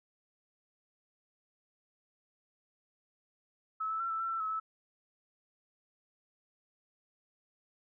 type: tone with pitch steps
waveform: sine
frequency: 1297 / 1312 / 1354 / 1321 / 1346 / 1337 / 1289 / 1306 Hz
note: E6 / E6 / E6 / E6 / E6 / E6 / E6 / E6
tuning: -28 / -9 / +46 / +3 / +36 / +24 / -39 / -17 cents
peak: -32 dBFS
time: 3.8-4.6 s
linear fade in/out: 10 ms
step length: 100 ms
effects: none